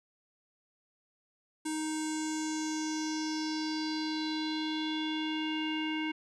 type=tone with low-pass filter sweep; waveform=square; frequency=311.5 Hz; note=D#4; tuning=2 cents sharp; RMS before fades=-34 dBFS; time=1.65-6.12 s; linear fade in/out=10 ms; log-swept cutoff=8700 to 2500 Hz; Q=4.9; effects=none